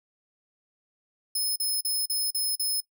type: tone bursts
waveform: 10% pulse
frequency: 5180 Hz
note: E8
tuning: 31 cents flat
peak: -19 dBFS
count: 6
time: 1.35-2.805 s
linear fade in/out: 5 ms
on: 210 ms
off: 39 ms
effects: noise-tail reverb RT60 0.1 s tail -20 dB re dry